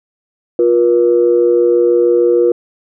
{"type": "tone pair together", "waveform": "sine", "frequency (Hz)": [353.4, 479.7], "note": ["F4", "A#4"], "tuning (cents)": [21, 50], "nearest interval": "perfect fourth", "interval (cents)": 529, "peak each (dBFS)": -10, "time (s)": [0.59, 2.52], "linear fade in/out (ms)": 2, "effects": ["tanh soft clip ceiling 0 dBFS"]}